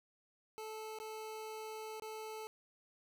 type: tone with dropouts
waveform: 25% pulse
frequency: 436.2 Hz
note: A4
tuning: 15 cents flat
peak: -40 dBFS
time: 0.58-2.47 s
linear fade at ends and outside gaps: 0 ms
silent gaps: 0.987-1 / 1.998-2.022 s
effects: none